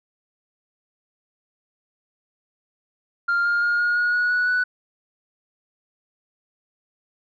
sine tone with pitch steps, 1396.9 / 1409.1 / 1421.3 / 1433.7 / 1446.2 / 1458.7 / 1471.4 / 1484.2 Hz, F6 / F6 / F6 / F6 / F#6 / F#6 / F#6 / F#6, 0 / +15 / +30 / +45 / -40 / -25 / -10 / +5 cents, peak -16 dBFS, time 3.28-4.64 s, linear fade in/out 10 ms, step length 170 ms, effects tanh soft clip ceiling -16 dBFS

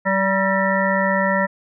harmonic tone with a mistuned harmonic, 192.8 Hz, G3, 28 cents flat, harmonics 1 / 3 / 5 / 7 / 9 / 10, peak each -22 / -21 / -23 / -27 / -23 / -26 dBFS, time 0.05-1.47 s, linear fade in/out 20 ms, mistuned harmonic 9, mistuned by +56 cents, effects none

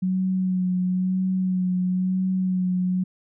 sine tone with vibrato, 184.7 Hz, F#3, 3 cents flat, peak -20 dBFS, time 0.02-3.04 s, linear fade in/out 10 ms, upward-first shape sine, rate 1 Hz, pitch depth 24 cents each way, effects none

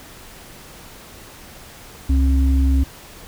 sine tone pair together, 67 / 269.6 Hz, C2 / C#4, +42 / -48 cents, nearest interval 2 octaves, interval 2410 cents, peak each -13 / -22 dBFS, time 2.09-2.84 s, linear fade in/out 10 ms, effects pink hiss -41 dBFS RMS until 3.27 s

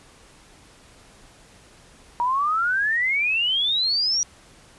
sine exponential sweep, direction up, 943 to 5830 Hz, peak -19 dBFS, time 2.2-4.23 s, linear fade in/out 0 ms, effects pink hiss -51 dBFS RMS until 4.78 s + resampled to 24000 Hz

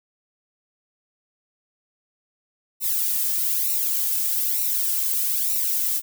violet noise with flanger, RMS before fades -23 dBFS, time 2.8-6.02 s, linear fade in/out 50 ms, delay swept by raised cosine 0.61 to 2.11 ms, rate 1.1 Hz, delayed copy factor -0.75, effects none

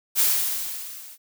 blue noise with level ramp, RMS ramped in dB -17 to -44 dBFS, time 0.15-1.18 s, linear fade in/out 50 ms, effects none

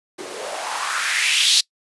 blue noise with band-pass filter sweep, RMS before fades -21 dBFS, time 0.18-1.61 s, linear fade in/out 10 ms, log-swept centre 340 to 4300 Hz, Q 3.1, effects noise-tail reverb RT60 0.1 s tail -24 dB re dry + resampled to 24000 Hz

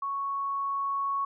sine tone with level ramp, 1108.7 Hz, C#6, in tune, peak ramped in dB -29 to -26 dBFS, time 0.02-1.25 s, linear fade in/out 5 ms, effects none

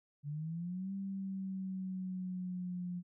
sine linear two-way sweep, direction up then down, 142 to 196 to 176.8 Hz, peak -37 dBFS, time 0.23-3.03 s, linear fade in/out 50 ms, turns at 0.93 s, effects none

